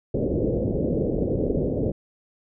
white low-pass noise, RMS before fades -24 dBFS, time 0.14-1.92 s, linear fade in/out 5 ms, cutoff 530 Hz, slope 48 dB/octave, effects none

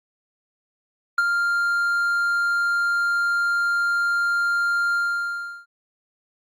triangle tone with ADSR envelope, 1396.9 Hz, F6, in tune, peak -12 dBFS, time 1.18-5.66 s, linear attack 4 ms, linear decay 32 ms, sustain -5 dB, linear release 710 ms, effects Opus 48 kbps

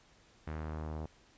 sawtooth tone with low-pass filter sweep, 77.78 Hz, D#2, in tune, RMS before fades -40 dBFS, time 0.47-1.06 s, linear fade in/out 5 ms, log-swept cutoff 1900 to 800 Hz, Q 1.3, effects pink hiss -64 dBFS RMS until 1.37 s + resampled to 16000 Hz

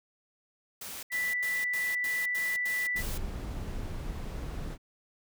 white noise bursts, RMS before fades -41 dBFS, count 8, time 0.81-3.179 s, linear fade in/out 5 ms, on 220 ms, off 87 ms
sine tone, 1975.5 Hz, B6, in tune, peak -28 dBFS, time 1.1-3.03 s, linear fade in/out 50 ms
brown noise, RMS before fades -36 dBFS, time 2.94-4.78 s, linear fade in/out 50 ms
effects none

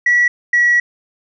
sine tone pair in turn, 1939 / 1927.9 Hz, B6 / B6, -32 / -42 cents, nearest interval unison, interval 10 cents, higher first, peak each -8 / -8 dBFS, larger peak neither, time 0.06-0.28 / 0.53-0.8 s, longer second, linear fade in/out 5 ms, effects tanh soft clip ceiling -6 dBFS

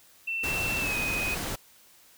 sine tone with pitch glide, 2687 to 2507 Hz, E7 to D#7, +33 to +12 cents, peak -28 dBFS, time 0.27-1.35 s, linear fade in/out 10 ms, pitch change -121 cents, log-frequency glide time 0.79-0.95 s
pink noise, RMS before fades -33 dBFS, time 0.43-1.56 s, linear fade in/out 10 ms
effects white hiss -57 dBFS RMS until 2.17 s

